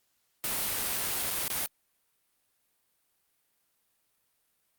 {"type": "noise with dropouts", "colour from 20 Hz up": "white", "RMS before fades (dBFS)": -31, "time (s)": [0.44, 1.66], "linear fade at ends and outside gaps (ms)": 0, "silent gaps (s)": [[1.305, 1.309], [1.48, 1.501]], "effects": ["white hiss -74 dBFS RMS until 4.78 s", "Opus 48 kbps"]}